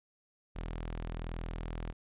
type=tone; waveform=sawtooth; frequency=41.1 Hz; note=E1; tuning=4 cents flat; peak=-33 dBFS; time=0.55-1.93 s; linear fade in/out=20 ms; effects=resampled to 8000 Hz